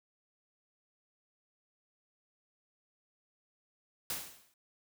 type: noise with exponential decay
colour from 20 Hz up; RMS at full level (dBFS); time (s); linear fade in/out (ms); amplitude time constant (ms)
white; -34; 4.1-4.54; 2; 94
effects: none